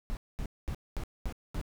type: noise bursts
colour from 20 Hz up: brown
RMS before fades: -34 dBFS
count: 6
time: 0.1-1.614 s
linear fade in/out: 0 ms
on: 69 ms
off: 220 ms
effects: none